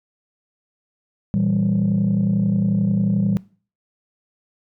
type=chord; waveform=sine; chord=E diminished; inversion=second; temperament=equal; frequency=116.54 / 164.81 / 196 Hz; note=Bb2 / E3 / G3; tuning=0 / 0 / 0 cents; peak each=-22 / -21 / -17 dBFS; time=1.34-3.37 s; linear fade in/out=0 ms; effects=noise-tail reverb RT60 0.4 s tail -21 dB re dry + tanh soft clip ceiling -12 dBFS